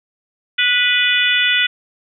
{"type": "harmonic tone with a mistuned harmonic", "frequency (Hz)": 493.9, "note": "B4", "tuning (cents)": 0, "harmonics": [3, 4, 5, 6, 7], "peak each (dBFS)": [-19, -19, -19, -19, -19], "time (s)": [0.58, 1.67], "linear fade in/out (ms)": 10, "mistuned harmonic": 3, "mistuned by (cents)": -18, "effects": []}